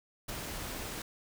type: noise with ADSR envelope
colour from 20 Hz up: pink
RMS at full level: -36 dBFS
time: 0.28-1.02 s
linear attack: 13 ms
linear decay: 13 ms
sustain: -4 dB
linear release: 4 ms
effects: none